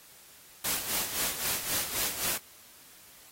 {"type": "noise with tremolo", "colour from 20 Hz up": "white", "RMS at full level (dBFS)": -29, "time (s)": [0.64, 2.38], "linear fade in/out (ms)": 5, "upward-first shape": "sine", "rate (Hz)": 3.8, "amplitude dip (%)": 65, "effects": ["white hiss -54 dBFS RMS until 3.31 s", "AAC 48 kbps"]}